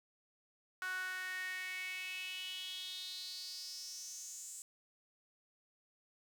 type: tone with high-pass filter sweep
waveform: sawtooth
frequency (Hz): 370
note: F#4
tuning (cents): 0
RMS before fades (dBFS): -44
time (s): 0.82-4.62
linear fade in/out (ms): 0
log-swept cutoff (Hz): 1400 to 7700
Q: 6.1
effects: none